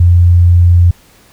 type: tone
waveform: sine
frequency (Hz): 87.31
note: F2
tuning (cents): 0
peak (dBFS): -3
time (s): 0-0.91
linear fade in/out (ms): 5
effects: pink hiss -45 dBFS RMS until 1.32 s